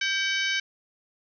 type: harmonic tone with a mistuned harmonic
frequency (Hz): 760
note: F#5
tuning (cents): +46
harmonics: 2 / 3 / 4 / 5 / 6 / 7 / 8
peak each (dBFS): -28 / -29 / -31 / -34 / -38 / -37 / -38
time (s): 0.01-0.6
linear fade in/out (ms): 5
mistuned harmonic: 2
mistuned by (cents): +67
effects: none

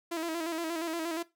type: tone with vibrato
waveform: sawtooth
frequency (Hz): 329.6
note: E4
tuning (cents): 0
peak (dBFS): -28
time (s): 0.11-1.23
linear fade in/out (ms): 10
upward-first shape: square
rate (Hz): 8.5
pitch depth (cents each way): 54
effects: noise-tail reverb RT60 0.2 s tail -17 dB re dry

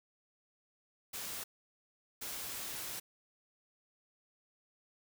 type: noise bursts at uneven times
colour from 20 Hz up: white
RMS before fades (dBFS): -42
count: 2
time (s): 1.13-1.44 / 2.21-3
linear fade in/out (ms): 10
effects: none

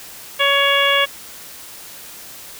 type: harmonic tone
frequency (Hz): 560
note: C#5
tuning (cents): +18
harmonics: 1 / 2 / 3 / 4 / 5 / 6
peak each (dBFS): -20 / -20 / -20 / -20 / -20 / -20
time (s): 0.39-1.06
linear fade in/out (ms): 20
effects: white hiss -37 dBFS RMS until 2.59 s

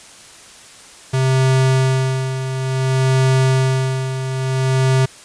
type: tone with tremolo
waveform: square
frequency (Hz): 131.5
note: C3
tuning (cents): +9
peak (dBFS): -12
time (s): 1.13-5.06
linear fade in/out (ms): 10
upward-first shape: sine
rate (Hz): 0.57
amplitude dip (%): 65
effects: white hiss -41 dBFS RMS until 5.24 s + resampled to 22050 Hz

